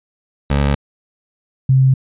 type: tone pair in turn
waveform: 20% pulse / sine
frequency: 70.8 / 132.12 Hz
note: C#2 / C3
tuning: +37 / +17 cents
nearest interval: major seventh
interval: 1080 cents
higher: second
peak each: -8 dBFS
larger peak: neither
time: 0.5-0.75 / 1.69-1.94 s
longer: neither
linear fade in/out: 5 ms
effects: resampled to 8000 Hz